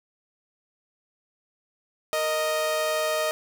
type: tone pair together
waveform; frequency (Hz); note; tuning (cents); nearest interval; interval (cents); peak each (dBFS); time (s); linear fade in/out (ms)
sawtooth; 463.6 / 622.3; A#4 / D#5; -10 / 0; perfect fourth; 510; -29 / -20; 2.13-3.31; 0
effects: none